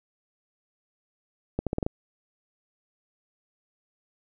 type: accelerating click train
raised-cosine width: 2 ms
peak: -13 dBFS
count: 6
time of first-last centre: 1.59-1.865 s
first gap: 77 ms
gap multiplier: 0.83
effects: none